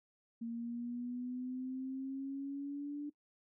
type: exponential sweep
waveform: sine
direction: up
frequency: 230.2 to 293.7 Hz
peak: -38 dBFS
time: 0.41-3.1 s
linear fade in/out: 10 ms
effects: noise-tail reverb RT60 0.1 s tail -20 dB re dry